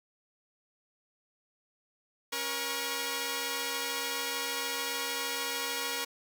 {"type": "tone cluster", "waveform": "5% pulse", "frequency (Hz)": [275.3, 475.9, 1106], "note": ["C#4", "A#4", "C#6"], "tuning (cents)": [-12, 36, -4], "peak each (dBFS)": [-29, -22, -26], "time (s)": [2.32, 6.05], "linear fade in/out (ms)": 10, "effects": []}